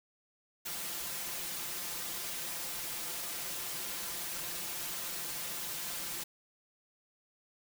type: noise with comb filter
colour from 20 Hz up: white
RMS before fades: -39 dBFS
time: 0.65-6.24 s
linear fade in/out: 10 ms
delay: 5.8 ms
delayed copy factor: +0.75
effects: none